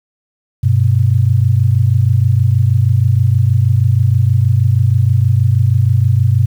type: tone pair together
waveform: sine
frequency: 98 / 124.31 Hz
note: G2 / B2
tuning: 0 / +12 cents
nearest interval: major third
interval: 412 cents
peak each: -11 dBFS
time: 0.63-6.46 s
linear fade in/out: 10 ms
effects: 7-bit